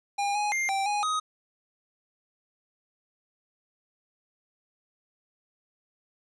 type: tone with pitch steps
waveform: square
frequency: 808 / 832 / 2108 / 782 / 827 / 1256 Hz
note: G#5 / G#5 / C7 / G5 / G#5 / D#6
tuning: -48 / +3 / +12 / -4 / -8 / +16 cents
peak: -26 dBFS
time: 0.18-1.2 s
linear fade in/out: 10 ms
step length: 170 ms
effects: resampled to 22050 Hz + 11-bit